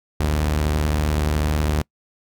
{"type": "tone pair together", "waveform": "sawtooth", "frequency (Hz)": [54.49, 75.9], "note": ["A1", "D#2"], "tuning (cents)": [-16, -42], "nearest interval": "tritone", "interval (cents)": 574, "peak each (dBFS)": [-23, -15], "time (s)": [0.2, 1.82], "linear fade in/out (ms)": 5, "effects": ["noise-tail reverb RT60 0.1 s tail -26 dB re dry"]}